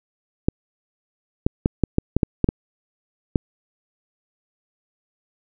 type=clicks; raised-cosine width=3 ms; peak=-3 dBFS; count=10; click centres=0.485 / 1.465 / 1.659 / 1.837 / 1.984 / 2.166 / 2.232 / 2.443 / 2.489 / 3.358 s; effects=none